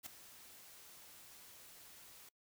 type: noise with ADSR envelope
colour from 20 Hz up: white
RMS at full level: -45 dBFS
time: 0.03-2.29 s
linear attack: 33 ms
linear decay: 5 ms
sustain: -13 dB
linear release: 4 ms
effects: noise-tail reverb RT60 0.1 s tail -24 dB re dry